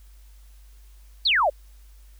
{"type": "exponential sweep", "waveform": "sine", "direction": "down", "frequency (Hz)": [4699, 526], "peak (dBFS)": -17, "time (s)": [1.25, 1.5], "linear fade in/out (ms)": 10, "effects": ["added 50 Hz sine -46 dBFS peak until 2.19 s", "white hiss -61 dBFS RMS until 2.19 s"]}